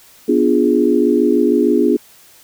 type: chord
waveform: sine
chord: B diminished seventh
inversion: none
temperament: equal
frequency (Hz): 246.9 / 293.7 / 349.2 / 415.3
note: B3 / D4 / F4 / Ab4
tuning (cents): 0 / 0 / 0 / 0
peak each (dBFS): -16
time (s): 0.28-1.97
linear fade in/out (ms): 10
effects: white hiss -46 dBFS RMS until 2.43 s